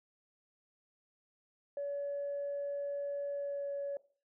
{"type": "tone with pitch glide", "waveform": "sine", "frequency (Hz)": [568, 563.8], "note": ["C#5", "C#5"], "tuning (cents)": [42, 29], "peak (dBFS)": -34, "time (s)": [1.77, 3.97], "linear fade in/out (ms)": 2, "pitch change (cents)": -13, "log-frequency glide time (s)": [3.32, 3.7], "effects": ["noise-tail reverb RT60 0.4 s tail -19 dB re dry", "tanh soft clip ceiling -31 dBFS"]}